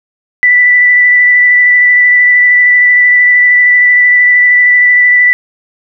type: tone with vibrato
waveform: sine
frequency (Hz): 1975.5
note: B6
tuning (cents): 0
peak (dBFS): -3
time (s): 0.43-5.33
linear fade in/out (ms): 0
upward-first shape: square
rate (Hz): 13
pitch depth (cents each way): 9
effects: none